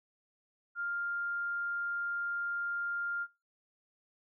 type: tone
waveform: sine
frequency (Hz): 1400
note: F6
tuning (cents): +4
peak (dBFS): -33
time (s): 0.75-3.27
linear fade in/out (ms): 50
effects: noise-tail reverb RT60 0.3 s tail -22 dB re dry